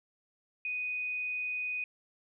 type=tone; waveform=sine; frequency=2489 Hz; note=D#7; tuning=in tune; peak=-32 dBFS; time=0.65-1.84 s; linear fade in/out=2 ms; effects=none